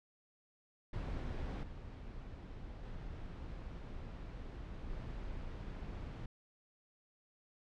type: noise with level steps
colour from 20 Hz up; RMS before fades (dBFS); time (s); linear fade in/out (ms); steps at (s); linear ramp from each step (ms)
brown; -40 / -48 / -46 / -44; 0.93-6.26; 5; 1.63 / 2.83 / 4.9; 2
effects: low-pass 4000 Hz 12 dB/octave